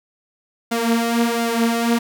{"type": "tone with flanger", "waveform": "sawtooth", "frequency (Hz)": 232.5, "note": "A#3", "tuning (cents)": -4, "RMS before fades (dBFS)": -19, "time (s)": [0.71, 1.99], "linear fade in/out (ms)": 10, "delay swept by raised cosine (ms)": [1.4, 5.9], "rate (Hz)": 1.4, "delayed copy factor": 0.7, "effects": []}